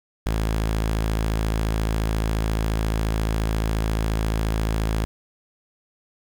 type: tone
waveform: sawtooth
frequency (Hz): 54.3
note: A1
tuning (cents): -22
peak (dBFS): -17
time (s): 0.26-5.05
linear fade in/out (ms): 0
effects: 8-bit